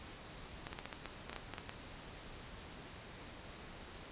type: clicks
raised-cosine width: 0.3 ms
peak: -26 dBFS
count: 12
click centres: 0.669 / 0.73 / 0.789 / 0.856 / 0.928 / 1.057 / 1.296 / 1.33 / 1.363 / 1.537 / 1.582 / 1.694 s
effects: pink hiss -51 dBFS RMS until 4.11 s + resampled to 8000 Hz